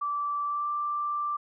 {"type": "tone with pitch glide", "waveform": "sine", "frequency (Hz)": [1163, 1177.2], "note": ["D6", "D6"], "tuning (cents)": [-17, 4], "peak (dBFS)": -27, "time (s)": [0.01, 1.37], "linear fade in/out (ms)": 10, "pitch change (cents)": 21, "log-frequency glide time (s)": [0.45, 0.69], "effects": []}